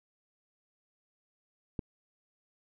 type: click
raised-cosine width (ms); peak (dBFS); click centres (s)
3; -21; 1.792
effects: none